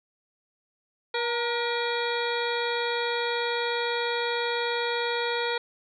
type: harmonic tone with a mistuned harmonic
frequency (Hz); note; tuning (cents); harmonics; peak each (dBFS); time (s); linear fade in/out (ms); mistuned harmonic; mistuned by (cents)
476.9; A#4; +39; 1 / 2 / 3 / 4 / 5 / 7 / 8 / 9; -29 / -32 / -34 / -35 / -36 / -37 / -38 / -39; 1.14-5.58; 5; 2; -52
effects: none